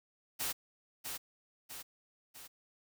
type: noise with echo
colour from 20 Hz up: white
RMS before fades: -36 dBFS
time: 0.39-0.53 s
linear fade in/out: 20 ms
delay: 650 ms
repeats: 3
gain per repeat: -5 dB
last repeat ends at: 2.48 s
effects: none